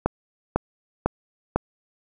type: click train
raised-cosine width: 1 ms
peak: -5 dBFS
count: 4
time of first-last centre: 0.06-1.56 s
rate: 2 Hz
effects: none